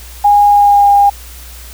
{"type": "tone with pitch glide", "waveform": "sine", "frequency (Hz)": [820, 808.2], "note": ["G#5", "G#5"], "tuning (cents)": [-22, -47], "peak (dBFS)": -4, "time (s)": [0.24, 1.1], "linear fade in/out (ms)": 10, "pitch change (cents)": -25, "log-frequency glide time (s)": [0.48, 0.89], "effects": ["added 60 Hz sine -31 dBFS peak until 1.73 s", "white hiss -35 dBFS RMS until 1.73 s"]}